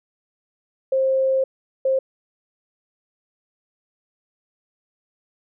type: tone bursts at uneven times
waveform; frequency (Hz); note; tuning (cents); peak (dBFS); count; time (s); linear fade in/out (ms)
sine; 530; C5; +22; -16; 2; 0.92-1.44 / 1.85-1.99; 5
effects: none